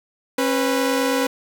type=tone pair together; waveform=sawtooth; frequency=271.6 / 493.9 Hz; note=C#4 / B4; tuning=-35 / 0 cents; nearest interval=minor seventh; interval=1035 cents; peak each=-17 dBFS; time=0.38-1.27 s; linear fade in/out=5 ms; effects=none